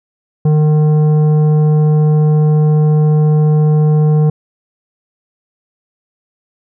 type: tone with tanh clipping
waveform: triangle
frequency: 152.4 Hz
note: D#3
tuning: 36 cents flat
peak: -9 dBFS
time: 0.45-4.3 s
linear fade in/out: 5 ms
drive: 14 dB
effects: none